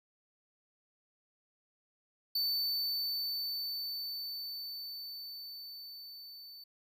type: tone with level ramp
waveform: square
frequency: 4525 Hz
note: C#8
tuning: 35 cents sharp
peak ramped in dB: -30 to -49 dBFS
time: 2.35-6.64 s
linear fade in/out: 5 ms
effects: none